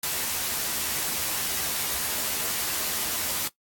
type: noise with comb filter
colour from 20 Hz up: white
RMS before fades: -28 dBFS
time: 0.03-3.48 s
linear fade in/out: 5 ms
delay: 13 ms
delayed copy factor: +0.6
effects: noise-tail reverb RT60 0.1 s tail -17 dB re dry + AAC 64 kbps